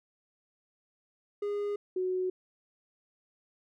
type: tone pair in turn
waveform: triangle / sine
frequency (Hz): 410 / 369.3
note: G#4 / F#4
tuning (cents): -22 / -3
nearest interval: major second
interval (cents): 181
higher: first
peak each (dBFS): -28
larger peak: neither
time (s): 1.42-1.76 / 1.96-2.3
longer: neither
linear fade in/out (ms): 5
effects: none